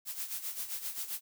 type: noise with tremolo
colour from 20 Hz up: blue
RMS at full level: -36 dBFS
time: 0.05-1.21 s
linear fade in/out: 50 ms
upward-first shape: sine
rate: 7.6 Hz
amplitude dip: 70%
effects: none